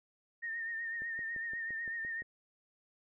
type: tone with vibrato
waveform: sine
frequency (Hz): 1831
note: A#6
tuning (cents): -32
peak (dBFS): -36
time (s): 0.42-2.23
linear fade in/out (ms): 20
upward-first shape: sine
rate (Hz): 8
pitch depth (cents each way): 42
type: click train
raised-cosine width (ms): 2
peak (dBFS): -39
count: 8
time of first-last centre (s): 1.02-2.221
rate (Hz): 5.83
effects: none